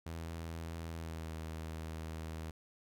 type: tone with pitch glide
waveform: sawtooth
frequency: 82.41 to 80.02 Hz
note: E2 to D#2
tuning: 0 to +49 cents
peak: -37 dBFS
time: 0.06-2.51 s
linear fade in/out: 5 ms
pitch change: -51 cents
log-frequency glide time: 0.94-1.34 s
effects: none